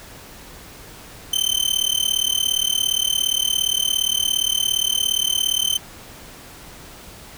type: tone with amplitude modulation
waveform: sawtooth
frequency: 3087 Hz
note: G7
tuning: 27 cents flat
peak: -11 dBFS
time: 1.33-5.78 s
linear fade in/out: 5 ms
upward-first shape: sine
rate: 37.3 Hz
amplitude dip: 95%
effects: pink hiss -41 dBFS RMS until 7.37 s